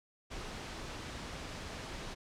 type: noise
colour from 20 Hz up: pink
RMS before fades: -43 dBFS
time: 0.3-2.15 s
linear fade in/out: 20 ms
effects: low-pass 6000 Hz 12 dB/octave